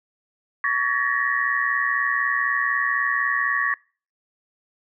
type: tone cluster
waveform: sine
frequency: 1129 / 1705 / 1829 / 1909 Hz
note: C#6 / G#6 / A#6 / A#6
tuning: +31 / +45 / -33 / +41 cents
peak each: -25 dBFS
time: 0.64-3.74 s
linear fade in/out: 2 ms
effects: noise-tail reverb RT60 0.4 s tail -25 dB re dry